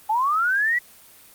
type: linear sweep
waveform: sine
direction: up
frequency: 830.6 to 1975.5 Hz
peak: -18 dBFS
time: 0.09-0.79 s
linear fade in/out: 10 ms
effects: white hiss -49 dBFS RMS until 1.34 s + Opus 24 kbps